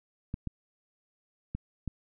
clicks, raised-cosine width 5 ms, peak -21 dBFS, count 4, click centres 0.341 / 0.473 / 1.55 / 1.877 s, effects none

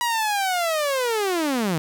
sawtooth linear sweep, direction down, 971 to 150 Hz, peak -17 dBFS, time 0.01-1.78 s, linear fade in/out 0 ms, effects none

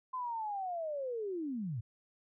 sine linear sweep, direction down, 1037 to 100.5 Hz, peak -35 dBFS, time 0.13-1.81 s, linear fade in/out 10 ms, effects none

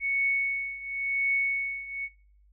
sine tone with tremolo, 2217 Hz, C#7, in tune, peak -22 dBFS, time 0-2.09 s, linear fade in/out 50 ms, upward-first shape triangle, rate 0.94 Hz, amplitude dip 85%, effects noise-tail reverb RT60 0.5 s tail -23 dB re dry + added 50 Hz sine -57 dBFS peak until 2.52 s

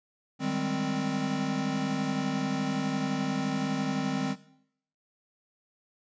square chord, Ab major seventh, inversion second, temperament equal with one note detuned, 154.85 / 196 / 207.7 / 261.6 Hz, Eb3 / G3 / Ab3 / C4, -8 / 0 / 0 / 0 cents, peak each -35 / -36 / -36 / -31 dBFS, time 0.39-4.36 s, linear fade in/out 50 ms, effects noise-tail reverb RT60 0.7 s tail -17 dB re dry + resampled to 16000 Hz

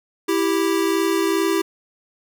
square tone pair together, 329.6 / 392 Hz, E4 / G4, 0 / 0 cents, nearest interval minor third, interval 300 cents, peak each -21 dBFS, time 0.28-1.62 s, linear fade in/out 10 ms, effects none

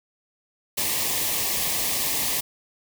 white band-stop noise, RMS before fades -25 dBFS, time 0.77-2.41 s, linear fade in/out 10 ms, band 1200 to 1700 Hz, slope 96 dB/octave, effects none

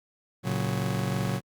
40% pulse chord, F# major, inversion first, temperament just, 115.62 / 138.75 / 185 Hz, A#2 / C#3 / F#3, -14 / +2 / 0 cents, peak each -30 dBFS, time 0.43-1.41 s, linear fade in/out 50 ms, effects Opus 48 kbps

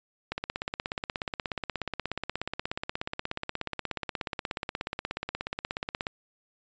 click train, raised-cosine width 0.3 ms, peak -15 dBFS, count 97, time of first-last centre 0.32-6.069 s, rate 16.7 Hz, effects resampled to 16000 Hz

